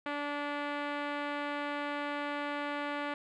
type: tone with low-pass filter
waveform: 5% pulse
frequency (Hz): 290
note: D4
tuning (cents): -22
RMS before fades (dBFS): -36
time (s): 0.06-3.14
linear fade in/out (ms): 2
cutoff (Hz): 2000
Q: 0.53
effects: none